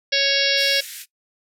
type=harmonic tone; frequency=554 Hz; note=C#5; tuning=1 cent flat; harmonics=1 / 3 / 4 / 5 / 6 / 7 / 8 / 9 / 10; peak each=-25 / -25 / -25 / -25 / -25 / -25 / -25 / -25 / -25 dBFS; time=0.12-0.81 s; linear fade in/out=10 ms
type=band-pass noise; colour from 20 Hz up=white; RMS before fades=-36 dBFS; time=0.56-1.06 s; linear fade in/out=50 ms; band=1600 to 14000 Hz; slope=48 dB/octave
effects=noise-tail reverb RT60 0.1 s tail -19 dB re dry